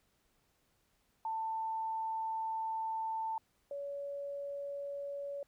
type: tone pair in turn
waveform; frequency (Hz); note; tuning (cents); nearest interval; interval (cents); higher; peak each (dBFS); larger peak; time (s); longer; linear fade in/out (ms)
sine; 890 / 565; A5 / C#5; +20 / +33; minor sixth; 787; first; -34 / -38; first; 1.25-3.38 / 3.71-5.43; first; 2
effects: pink hiss -75 dBFS RMS until 5.47 s